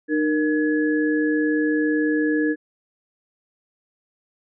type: tone cluster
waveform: sine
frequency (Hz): 304.9 / 467 / 1692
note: D#4 / A#4 / G#6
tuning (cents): -35 / +3 / +32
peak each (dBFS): -19 / -25 / -27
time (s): 0.08-2.56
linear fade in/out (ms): 50
effects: none